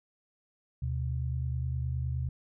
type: tone pair together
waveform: sine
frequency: 76.6 / 126.31 Hz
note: D#2 / B2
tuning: -27 / +39 cents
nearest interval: major sixth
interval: 866 cents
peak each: -32 / -32 dBFS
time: 0.82-2.29 s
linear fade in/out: 5 ms
effects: none